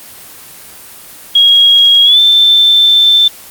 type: tone with pitch glide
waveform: sine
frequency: 3290 to 3547 Hz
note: G#7 to A7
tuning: -17 to +13 cents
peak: -3 dBFS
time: 1.35-3.28 s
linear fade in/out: 5 ms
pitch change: +130 cents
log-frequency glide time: 2.04-2.19 s
effects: white hiss -33 dBFS RMS until 3.5 s + Opus 24 kbps